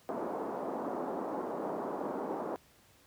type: band-pass noise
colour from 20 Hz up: pink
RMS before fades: -37 dBFS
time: 0.09-2.56 s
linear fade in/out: 0 ms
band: 250 to 1000 Hz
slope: 24 dB/octave
effects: pink hiss -63 dBFS RMS until 3.06 s + high-pass 60 Hz 12 dB/octave